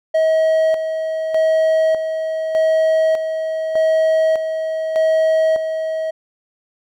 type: tone with tremolo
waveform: triangle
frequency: 638 Hz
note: D#5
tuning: 43 cents sharp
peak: -10 dBFS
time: 0.14-6.11 s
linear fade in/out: 10 ms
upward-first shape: square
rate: 0.83 Hz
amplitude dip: 55%
effects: none